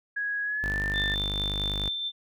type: tone with pitch glide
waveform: sine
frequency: 1661.2 to 1780.4 Hz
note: G#6 to A6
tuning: 0 to +20 cents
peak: -27 dBFS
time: 0.16-1.15 s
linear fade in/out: 10 ms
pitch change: +120 cents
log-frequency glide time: 0.43-0.83 s
type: tone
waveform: sawtooth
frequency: 50.1 Hz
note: G1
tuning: 38 cents sharp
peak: -27 dBFS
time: 0.63-1.89 s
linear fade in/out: 10 ms
type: tone with tremolo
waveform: sine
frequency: 3558 Hz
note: A7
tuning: 19 cents sharp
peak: -27 dBFS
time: 0.93-2.12 s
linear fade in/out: 50 ms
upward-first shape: sine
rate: 4.5 Hz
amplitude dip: 30%
effects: none